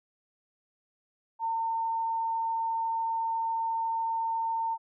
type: tone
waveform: sine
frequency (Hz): 907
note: A#5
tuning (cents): -48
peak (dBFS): -27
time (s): 1.39-4.78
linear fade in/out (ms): 50
effects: none